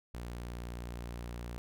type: tone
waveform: sawtooth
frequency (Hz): 59.4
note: A#1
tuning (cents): +33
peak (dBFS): -36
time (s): 0.14-1.58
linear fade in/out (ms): 0
effects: none